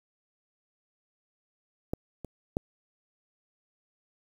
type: clicks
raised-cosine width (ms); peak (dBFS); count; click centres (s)
2; -16 / -25 / -14; 3; 1.935 / 2.247 / 2.569
effects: 8-bit